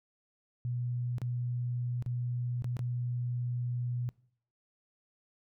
sine tone with dropouts, 122.2 Hz, B2, 18 cents flat, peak -31 dBFS, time 0.65-4.09 s, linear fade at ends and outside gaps 0 ms, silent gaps 1.183-1.217 / 2.024-2.062 / 2.622-2.644 / 2.768-2.792 s, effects noise-tail reverb RT60 0.6 s tail -23 dB re dry

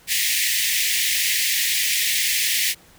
pink high-pass noise, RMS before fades -21 dBFS, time 0.07-2.75 s, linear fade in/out 50 ms, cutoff 1800 Hz, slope 96 dB/octave, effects pink hiss -51 dBFS RMS until 2.98 s

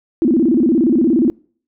sine tone with vibrato, 283.2 Hz, C#4, 37 cents sharp, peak -10 dBFS, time 0.22-1.3 s, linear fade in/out 0 ms, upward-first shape square, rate 17 Hz, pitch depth 270 cents each way, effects noise-tail reverb RT60 0.5 s tail -26 dB re dry

